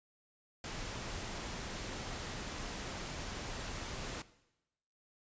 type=noise; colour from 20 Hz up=pink; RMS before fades=-42 dBFS; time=0.64-4.22 s; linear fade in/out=2 ms; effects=noise-tail reverb RT60 0.9 s tail -17 dB re dry + resampled to 16000 Hz